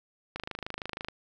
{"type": "click train", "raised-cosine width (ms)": 0.3, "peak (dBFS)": -19, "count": 20, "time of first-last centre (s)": [0.36, 1.085], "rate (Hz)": 26.2, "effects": []}